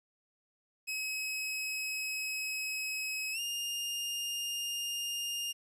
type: tone with pitch glide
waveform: sawtooth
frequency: 2556 to 2820 Hz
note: D#7 to F7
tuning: +46 to +16 cents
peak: -31 dBFS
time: 0.87-5.53 s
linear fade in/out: 20 ms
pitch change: +170 cents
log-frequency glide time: 3.32-3.4 s
effects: resampled to 32000 Hz + 11-bit